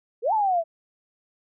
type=exponential two-way sweep; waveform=sine; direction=up then down; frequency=415.3 to 904 to 644 Hz; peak=-19 dBFS; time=0.22-0.64 s; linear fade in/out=50 ms; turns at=0.33 s; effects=none